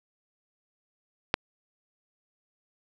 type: click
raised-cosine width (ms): 0.3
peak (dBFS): -5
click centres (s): 1.341
effects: none